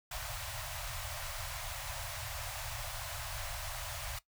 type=band-stop noise; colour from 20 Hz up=pink; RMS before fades=-41 dBFS; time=0.11-4.19 s; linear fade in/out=5 ms; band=130 to 560 Hz; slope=96 dB/octave; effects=noise-tail reverb RT60 0.1 s tail -17 dB re dry